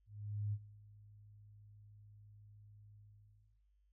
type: tone with ADSR envelope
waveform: sine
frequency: 103.83 Hz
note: G#2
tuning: in tune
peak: -35 dBFS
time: 0.06-3.6 s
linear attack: 470 ms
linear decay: 52 ms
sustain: -23 dB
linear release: 640 ms
effects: noise-tail reverb RT60 0.6 s tail -23 dB re dry + added 50 Hz sine -70 dBFS peak until 3.92 s